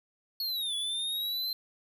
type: linear two-way sweep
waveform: square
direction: down then up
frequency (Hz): 4381 to 3397 to 4129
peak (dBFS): -31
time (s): 0.4-1.53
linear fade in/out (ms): 2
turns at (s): 0.75
effects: none